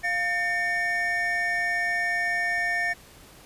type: tone cluster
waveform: triangle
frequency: 700 / 1800 / 2242 Hz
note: F5 / A6 / C#7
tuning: +4 / +39 / +19 cents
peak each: -30 / -23 / -30 dBFS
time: 0.03-2.94 s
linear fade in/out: 20 ms
effects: pink hiss -50 dBFS RMS until 3.45 s + resampled to 32000 Hz